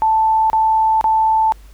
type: tone bursts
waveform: sine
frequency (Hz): 881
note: A5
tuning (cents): +2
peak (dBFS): -11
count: 3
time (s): 0.02-1.522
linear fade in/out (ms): 0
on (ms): 480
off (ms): 31
effects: added 50 Hz sine -38 dBFS peak until 1.73 s + pink hiss -51 dBFS RMS until 1.73 s